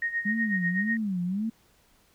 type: tone with tremolo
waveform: sine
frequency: 1862 Hz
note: A#6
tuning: 2 cents flat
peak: -24 dBFS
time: 0.02-0.97 s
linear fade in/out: 2 ms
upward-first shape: sine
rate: 8.1 Hz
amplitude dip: 75%
type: tone with vibrato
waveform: sine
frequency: 199.4 Hz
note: G3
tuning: 30 cents sharp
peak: -26 dBFS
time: 0.25-1.5 s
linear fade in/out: 10 ms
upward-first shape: sine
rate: 1.8 Hz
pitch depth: 220 cents each way
effects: pink hiss -63 dBFS RMS until 2.14 s